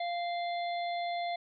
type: harmonic tone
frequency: 695 Hz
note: F5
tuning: 9 cents flat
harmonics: 1 / 3 / 5 / 6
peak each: -32 / -42 / -46 / -48 dBFS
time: 0-1.36 s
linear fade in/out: 5 ms
effects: none